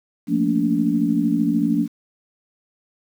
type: chord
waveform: sine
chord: Bb major seventh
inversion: second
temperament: equal with one note detuned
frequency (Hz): 174.61 / 220 / 233.1 / 288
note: F3 / A3 / Bb3 / D4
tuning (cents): 0 / 0 / 0 / -34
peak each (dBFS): -24 / -23 / -22 / -20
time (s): 0.27-1.88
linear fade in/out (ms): 50
effects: 8-bit